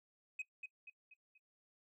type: tone with echo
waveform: sine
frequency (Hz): 2528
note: D#7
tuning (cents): +27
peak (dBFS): -36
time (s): 0.39-0.42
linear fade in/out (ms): 5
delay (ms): 240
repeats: 4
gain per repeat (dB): -7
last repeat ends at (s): 1.38
effects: noise-tail reverb RT60 0.1 s tail -22 dB re dry + tanh soft clip ceiling -38 dBFS

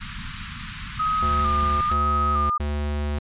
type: band-stop noise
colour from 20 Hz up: pink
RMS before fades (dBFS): -33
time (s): 0-1.94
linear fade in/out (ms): 20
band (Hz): 230 to 1100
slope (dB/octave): 48
type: tone with vibrato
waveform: sine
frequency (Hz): 1236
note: D#6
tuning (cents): -12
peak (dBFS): -20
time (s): 0.99-2.58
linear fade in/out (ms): 10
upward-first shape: square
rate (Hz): 1.1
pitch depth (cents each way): 37
type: tone bursts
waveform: square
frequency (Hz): 73.42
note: D2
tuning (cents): 0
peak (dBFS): -24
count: 3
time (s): 1.22-3.188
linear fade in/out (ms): 5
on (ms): 590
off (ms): 99
effects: resampled to 8000 Hz

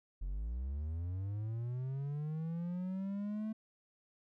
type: linear sweep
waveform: triangle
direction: up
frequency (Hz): 42.34 to 220.1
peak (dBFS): -34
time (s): 0.21-3.53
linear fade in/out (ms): 10
effects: none

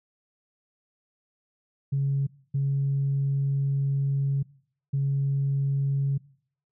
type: tone bursts at uneven times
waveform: sine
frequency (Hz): 138.4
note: C#3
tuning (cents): -2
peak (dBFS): -21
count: 3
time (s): 1.92-2.27 / 2.54-4.43 / 4.93-6.18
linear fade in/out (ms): 10
effects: noise-tail reverb RT60 0.6 s tail -23 dB re dry + tanh soft clip ceiling -18 dBFS

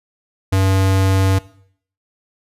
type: tone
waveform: square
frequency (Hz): 95.8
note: G2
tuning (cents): -39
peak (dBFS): -13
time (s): 0.52-1.39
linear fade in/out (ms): 10
effects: noise-tail reverb RT60 0.6 s tail -19 dB re dry + resampled to 32000 Hz

